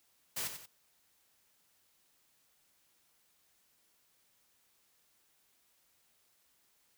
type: noise with echo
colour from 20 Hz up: white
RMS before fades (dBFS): -37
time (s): 0.36-0.48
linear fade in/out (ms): 10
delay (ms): 91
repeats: 2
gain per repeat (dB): -8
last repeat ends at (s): 0.662
effects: white hiss -72 dBFS RMS until 6.97 s